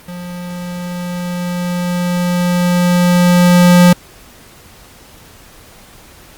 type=tone with level ramp; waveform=square; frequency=177.1 Hz; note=F3; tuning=24 cents sharp; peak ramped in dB=-26 to -4 dBFS; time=0.08-3.93 s; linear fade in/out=5 ms; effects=pink hiss -41 dBFS RMS until 6.37 s + Opus 48 kbps